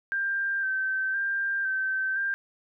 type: tone with vibrato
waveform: sine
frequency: 1568 Hz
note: G6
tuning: in tune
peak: -25 dBFS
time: 0.12-2.34 s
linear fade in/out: 0 ms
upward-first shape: square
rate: 0.98 Hz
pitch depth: 24 cents each way
effects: none